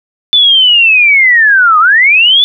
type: linear two-way sweep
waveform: sine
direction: down then up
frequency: 3520 to 1203 to 3520 Hz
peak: -3 dBFS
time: 0.33-2.44 s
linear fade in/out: 0 ms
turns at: 1.79 s
effects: none